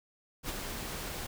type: noise with ADSR envelope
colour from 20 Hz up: pink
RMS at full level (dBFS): -35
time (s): 0.43-1.27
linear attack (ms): 59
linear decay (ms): 30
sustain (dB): -4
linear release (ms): 10
effects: none